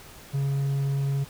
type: tone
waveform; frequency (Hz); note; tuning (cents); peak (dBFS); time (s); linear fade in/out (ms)
triangle; 138.59; C#3; 0; -21; 0.33-1.25; 20
effects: pink hiss -47 dBFS RMS until 1.29 s